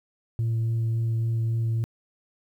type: tone with vibrato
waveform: sine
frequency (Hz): 114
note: A#2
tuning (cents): -38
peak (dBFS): -20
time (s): 0.39-1.84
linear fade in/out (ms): 0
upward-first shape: sine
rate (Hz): 3.6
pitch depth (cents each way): 10
effects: tanh soft clip ceiling -21 dBFS + 10-bit